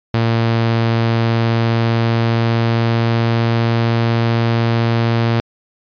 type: tone with pitch glide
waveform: sawtooth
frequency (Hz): 114.8 to 115.73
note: A#2 to A#2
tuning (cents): -26 to -12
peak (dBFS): -9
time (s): 0.14-5.4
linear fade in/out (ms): 0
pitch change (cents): +14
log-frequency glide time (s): 1.02-3.82
effects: resampled to 11025 Hz